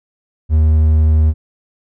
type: tone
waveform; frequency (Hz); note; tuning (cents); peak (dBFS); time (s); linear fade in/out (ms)
triangle; 77.9; D#2; +3; -6; 0.49-1.34; 50
effects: none